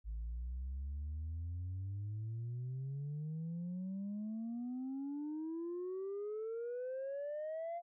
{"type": "exponential sweep", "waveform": "sine", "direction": "up", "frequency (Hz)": [52.9, 698.5], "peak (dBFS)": -37, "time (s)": [0.04, 7.82], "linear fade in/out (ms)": 50, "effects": ["tanh soft clip ceiling -37 dBFS"]}